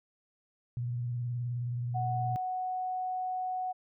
sine tone with vibrato, 121.2 Hz, B2, 32 cents flat, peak -31 dBFS, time 0.77-2.36 s, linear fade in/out 0 ms, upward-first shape triangle, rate 19 Hz, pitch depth 55 cents each way
sine tone, 740 Hz, F#5, in tune, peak -31 dBFS, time 1.94-3.73 s, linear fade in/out 20 ms
effects none

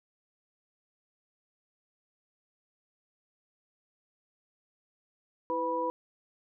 sine tone cluster, 328 / 501 / 979 Hz, E4 / B4 / B5, -9 / +25 / -15 cents, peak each -37 / -32 / -31 dBFS, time 5.5-5.9 s, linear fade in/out 0 ms, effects none

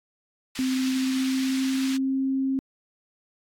white band-pass noise, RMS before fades -37 dBFS, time 0.55-1.97 s, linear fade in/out 5 ms, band 1600 to 4900 Hz, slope 12 dB/octave
sine tone with pitch glide, 259.7 to 267.2 Hz, C4 to C4, -13 to +36 cents, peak -22 dBFS, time 0.59-2.59 s, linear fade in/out 0 ms, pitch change +49 cents, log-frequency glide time 0.69-2.18 s
effects AAC 64 kbps

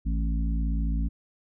harmonic tone with a mistuned harmonic, 55 Hz, A1, in tune, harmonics 1 / 3 / 4 / 5, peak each -24 / -34 / -36 / -38 dBFS, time 0.05-1.09 s, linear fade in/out 20 ms, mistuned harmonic 3, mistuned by -36 cents, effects none

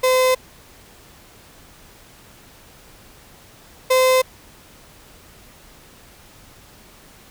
35% pulse tone pair in turn, 513 / 515.6 Hz, C5 / C5, -34 / -26 cents, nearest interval unison, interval 8 cents, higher second, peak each -12 / -11 dBFS, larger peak second, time 0.03-0.35 / 3.9-4.22 s, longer neither, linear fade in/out 10 ms, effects pink hiss -47 dBFS RMS until 7.3 s

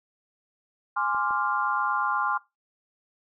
sine chord, D half-diminished seventh, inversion second, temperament equal, 830.6 / 1046.5 / 1174.7 / 1396.9 Hz, Ab5 / C6 / D6 / F6, 0 / 0 / 0 / 0 cents, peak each -30 / -28 / -30 / -29 dBFS, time 0.96-2.38 s, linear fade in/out 10 ms
clicks, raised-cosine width 1 ms, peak -29 dBFS, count 2, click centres 1.147 / 1.308 s
effects noise-tail reverb RT60 0.2 s tail -19 dB re dry

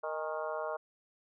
harmonic tone with a mistuned harmonic, 155.56 Hz, D#3, in tune, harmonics 3 / 4 / 5 / 6 / 7 / 8 / 9, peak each -41 / -37 / -44 / -45 / -42 / -47 / -45 dBFS, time 0.03-0.77 s, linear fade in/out 10 ms, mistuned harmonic 5, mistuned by +76 cents, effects none

